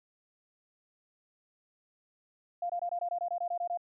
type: tone bursts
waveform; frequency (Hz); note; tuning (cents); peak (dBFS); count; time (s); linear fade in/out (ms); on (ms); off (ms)
sine; 698.5; F5; 0; -30; 12; 2.62-3.774; 5; 76; 22
effects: none